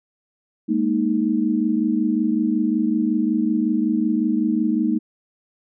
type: chord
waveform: sine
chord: Ab suspended second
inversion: none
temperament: equal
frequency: 207.7 / 233.1 / 311.1 Hz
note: Ab3 / Bb3 / Eb4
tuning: 0 / 0 / 0 cents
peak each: -23 / -21 / -21 dBFS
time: 0.68-4.99 s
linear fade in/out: 20 ms
effects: none